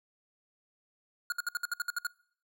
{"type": "tone bursts", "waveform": "square", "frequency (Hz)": 1434, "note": "F6", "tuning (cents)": 45, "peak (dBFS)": -30, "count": 10, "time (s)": [1.3, 2.069], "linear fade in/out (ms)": 2, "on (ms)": 22, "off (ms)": 61, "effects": ["noise-tail reverb RT60 0.6 s tail -25 dB re dry"]}